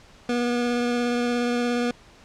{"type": "tone with vibrato", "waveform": "25% pulse", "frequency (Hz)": 241.5, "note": "B3", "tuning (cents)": -39, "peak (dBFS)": -18, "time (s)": [0.29, 1.91], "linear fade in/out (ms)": 2, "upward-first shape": "triangle", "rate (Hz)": 17, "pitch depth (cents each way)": 14, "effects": ["pink hiss -51 dBFS RMS until 2.24 s", "low-pass 6000 Hz 12 dB/octave"]}